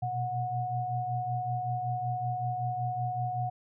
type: tone cluster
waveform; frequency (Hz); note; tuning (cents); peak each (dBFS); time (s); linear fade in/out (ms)
sine; 120 / 125.3 / 731; B2 / B2 / F#5; -49 / +25 / -21; -36 / -36 / -31; 0.02-3.5; 10
effects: none